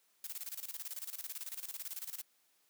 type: noise with tremolo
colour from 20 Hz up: blue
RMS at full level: -42 dBFS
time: 0.24-2.22 s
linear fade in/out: 2 ms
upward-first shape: square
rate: 18 Hz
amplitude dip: 80%
effects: white hiss -73 dBFS RMS until 2.69 s + high-pass 200 Hz 12 dB/octave